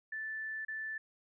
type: tone with dropouts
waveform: sine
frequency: 1757 Hz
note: A6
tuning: 3 cents flat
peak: -37 dBFS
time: 0.12-0.98 s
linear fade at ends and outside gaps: 5 ms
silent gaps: 0.65-0.682 s
effects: none